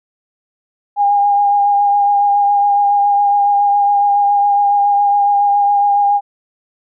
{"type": "tone with vibrato", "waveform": "sine", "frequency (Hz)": 812, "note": "G#5", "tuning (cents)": -39, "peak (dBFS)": -9, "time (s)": [0.96, 6.21], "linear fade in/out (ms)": 50, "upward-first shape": "triangle", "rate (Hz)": 7.2, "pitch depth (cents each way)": 21, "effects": []}